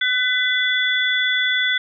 sine tone cluster, 1506 / 2004 / 3442 Hz, F#6 / B6 / A7, +30 / +25 / -39 cents, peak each -21 dBFS, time 0.01-1.78 s, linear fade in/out 5 ms, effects none

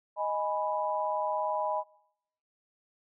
sine chord, G# minor, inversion second, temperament equal, 622.3 / 830.6 / 987.8 Hz, D#5 / G#5 / B5, 0 / 0 / 0 cents, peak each -32 / -33 / -32 dBFS, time 0.16-1.84 s, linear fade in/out 50 ms, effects noise-tail reverb RT60 0.8 s tail -24 dB re dry

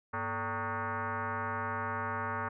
sine tone with frequency modulation, 100.8 Hz, G2, 49 cents sharp, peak -32 dBFS, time 0.13-2.49 s, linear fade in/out 10 ms, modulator 339 Hz, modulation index 4.5, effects none

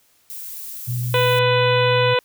violet noise, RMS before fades -33 dBFS, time 0.3-1.39 s, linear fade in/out 0 ms
sine tone, 122.1 Hz, B2, 19 cents flat, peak -21 dBFS, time 0.87-2.15 s, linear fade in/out 20 ms
harmonic tone, 497.4 Hz, B4, 12 cents sharp, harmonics 1 / 2 / 3 / 4 / 5 / 6 / 7 / 8, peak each -17 / -22 / -26 / -29 / -25 / -28 / -28 / -33 dBFS, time 1.14-2.19 s, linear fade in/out 2 ms
effects white hiss -59 dBFS RMS until 2.24 s

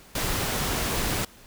pink noise, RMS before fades -27 dBFS, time 0.15-1.25 s, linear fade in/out 5 ms, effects pink hiss -51 dBFS RMS until 1.46 s

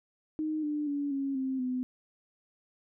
sine tone with pitch steps, 310 / 297.7 / 285.9 / 274.6 / 263.7 / 253.3 Hz, D#4 / D4 / D4 / C#4 / C4 / B3, -6 / +24 / -46 / -16 / +14 / +44 cents, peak -29 dBFS, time 0.39-1.83 s, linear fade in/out 0 ms, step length 240 ms, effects none

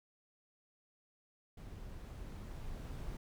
brown noise with level ramp, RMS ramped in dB -49 to -43 dBFS, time 1.57-3.17 s, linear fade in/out 5 ms, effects none

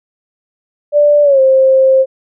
sine tone with pitch glide, 587 to 529 Hz, D5 to C5, -1 to +19 cents, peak -5 dBFS, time 0.92-2.06 s, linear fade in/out 50 ms, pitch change -180 cents, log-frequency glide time 1.23-1.4 s, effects none

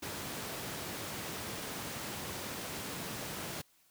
pink high-pass noise, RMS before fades -41 dBFS, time 0.02-3.62 s, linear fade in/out 10 ms, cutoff 110 Hz, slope 12 dB/octave, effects white hiss -68 dBFS RMS until 3.9 s

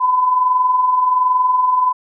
sine tone pair together, 987 / 1008.3 Hz, B5 / B5, -1 / +36 cents, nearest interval unison, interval 37 cents, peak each -22 / -12 dBFS, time 0-1.93 s, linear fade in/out 20 ms, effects none

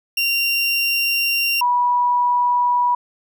30% pulse / sine tone pair in turn, 2766 / 975.4 Hz, F7 / B5, -17 / -22 cents, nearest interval octave + tritone, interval 1805 cents, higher first, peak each -14 dBFS, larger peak neither, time 0.17-1.61 / 1.61-2.95 s, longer first, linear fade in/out 5 ms, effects none

